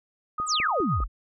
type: tone with tremolo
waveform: sine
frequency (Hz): 1244.5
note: D#6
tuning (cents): 0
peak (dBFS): -24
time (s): 0.38-1.04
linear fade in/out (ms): 5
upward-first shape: triangle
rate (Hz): 7.7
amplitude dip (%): 60
type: click train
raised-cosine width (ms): 2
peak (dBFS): -25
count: 4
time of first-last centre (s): 0.4-1.004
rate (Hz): 4.97
type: exponential sweep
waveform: sine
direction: down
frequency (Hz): 8840 to 34.72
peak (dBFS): -23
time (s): 0.46-1.08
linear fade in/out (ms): 50
effects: none